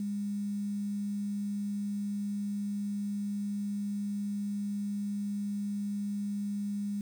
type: tone with quantisation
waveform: sine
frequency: 203.4 Hz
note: G#3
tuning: 36 cents flat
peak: -31 dBFS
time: 0-7.01 s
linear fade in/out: 2 ms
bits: 9
effects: none